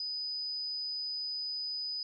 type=tone; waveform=sine; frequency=4986 Hz; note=D#8; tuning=3 cents sharp; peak=-34 dBFS; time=0-2.03 s; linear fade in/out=2 ms; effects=none